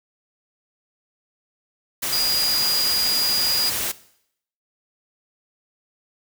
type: tone in noise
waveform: sine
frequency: 4875 Hz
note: D#8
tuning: 36 cents flat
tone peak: -20 dBFS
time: 2.12-3.7 s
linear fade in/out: 10 ms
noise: white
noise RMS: -25 dBFS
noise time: 2.02-3.92 s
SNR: +2 dB
effects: noise-tail reverb RT60 0.7 s tail -18 dB re dry